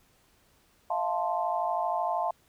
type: chord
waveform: sine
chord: F major seventh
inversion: third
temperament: equal with one note detuned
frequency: 645.7 / 698.5 / 880 / 1046.5 Hz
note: E5 / F5 / A5 / C6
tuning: -36 / 0 / 0 / 0 cents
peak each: -34 / -30 / -31 / -34 dBFS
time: 0.9-2.31 s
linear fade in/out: 5 ms
effects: pink hiss -65 dBFS RMS until 2.48 s